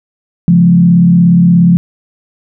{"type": "tone with frequency modulation", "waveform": "sine", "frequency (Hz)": 174, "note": "F3", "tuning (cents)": -6, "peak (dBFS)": -3, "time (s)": [0.48, 1.77], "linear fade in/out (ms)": 0, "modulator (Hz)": 36.9, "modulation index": 0.64, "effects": []}